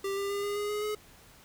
square tone with pitch steps, 393.5 / 398.3 / 403.2 / 408.1 / 413.1 / 418.1 / 423.2 Hz, G4 / G4 / G4 / G#4 / G#4 / G#4 / G#4, +7 / +28 / +49 / -30 / -9 / +12 / +33 cents, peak -31 dBFS, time 0.04-0.95 s, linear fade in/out 5 ms, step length 130 ms, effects pink hiss -56 dBFS RMS until 1.44 s

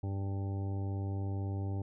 harmonic tone, 98 Hz, G2, in tune, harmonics 1 / 2 / 3 / 4 / 5 / 6 / 8 / 9, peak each -33 / -46 / -44 / -48 / -55 / -53 / -51 / -59 dBFS, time 0.03-1.82 s, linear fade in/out 5 ms, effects none

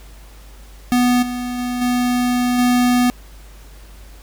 square tone with level steps, 246.4 Hz, B3, 4 cents flat, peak -13 / -23 / -21 / -16 / -13 dBFS, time 0.92-3.1 s, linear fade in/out 0 ms, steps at 1.22 / 1.58 / 1.81 / 2.58 s, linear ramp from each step 10 ms, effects added 50 Hz sine -38 dBFS peak until 4.22 s + pink hiss -47 dBFS RMS until 4.22 s

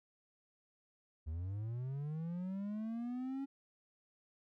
triangle linear sweep, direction up, 74.6 to 277.2 Hz, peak -36 dBFS, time 1.26-3.46 s, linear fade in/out 20 ms, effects none

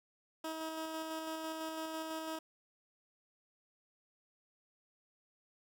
15% pulse tone with tremolo, 319.2 Hz, D#4, 44 cents sharp, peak -32 dBFS, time 0.44-2.39 s, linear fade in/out 5 ms, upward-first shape square, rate 6 Hz, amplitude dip 25%, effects none

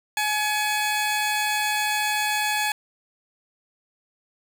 15% pulse tone pair together, 846.2 / 2259 Hz, G#5 / C#7, +32 / +32 cents, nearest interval octave + perfect fourth, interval 1700 cents, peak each -16 / -26 dBFS, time 0.17-2.72 s, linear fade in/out 2 ms, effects none

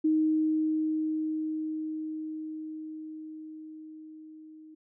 sine tone with level ramp, 312.4 Hz, D#4, 7 cents sharp, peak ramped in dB -21 to -47 dBFS, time 0.04-4.75 s, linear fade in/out 10 ms, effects none

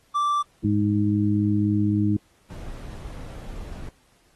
triangle tone, 1170 Hz, D6, 7 cents flat, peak -18 dBFS, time 0.14-0.43 s, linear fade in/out 20 ms
harmonic tone, 103.83 Hz, G#2, in tune, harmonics 1 / 2 / 3, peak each -23 / -23 / -23 dBFS, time 0.64-2.17 s, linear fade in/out 5 ms
brown noise, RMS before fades -36 dBFS, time 2.5-3.89 s, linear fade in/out 2 ms
effects pink hiss -62 dBFS RMS until 4.35 s + AAC 32 kbps

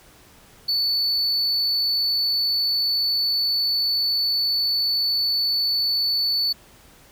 triangle tone, 4473 Hz, C#8, 15 cents sharp, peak -18 dBFS, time 0.68-6.53 s, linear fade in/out 10 ms, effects pink hiss -51 dBFS RMS until 7.11 s

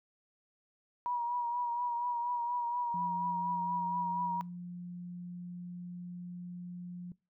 sine tone with vibrato, 960 Hz, B5, 49 cents flat, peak -31 dBFS, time 1.06-4.41 s, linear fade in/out 0 ms, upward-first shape triangle, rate 4.2 Hz, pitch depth 39 cents each way
sine tone with pitch glide, 176 to 177.22 Hz, F3 to F3, +14 to +26 cents, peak -40 dBFS, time 2.94-7.12 s, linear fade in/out 2 ms, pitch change +12 cents, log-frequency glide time 3.32-6.76 s
effects noise-tail reverb RT60 0.3 s tail -23 dB re dry

